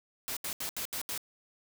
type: noise bursts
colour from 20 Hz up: white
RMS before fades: -36 dBFS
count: 6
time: 0.28-1.177 s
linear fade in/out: 0 ms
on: 87 ms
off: 75 ms
effects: none